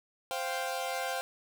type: chord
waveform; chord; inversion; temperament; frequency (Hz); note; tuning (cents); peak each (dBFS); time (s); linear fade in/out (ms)
sawtooth; C suspended fourth; none; equal; 523.3 / 698.5 / 784; C5 / F5 / G5; 0 / 0 / 0; -33; 0.31-1.21; 0
effects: none